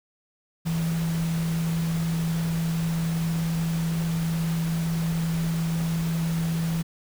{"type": "tone in noise", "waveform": "sine", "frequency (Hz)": 164.81, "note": "E3", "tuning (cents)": 0, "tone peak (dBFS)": -23, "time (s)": [0.65, 6.83], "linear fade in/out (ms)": 20, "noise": "pink", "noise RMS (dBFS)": -37, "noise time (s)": [0.65, 6.83], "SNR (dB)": 11, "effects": []}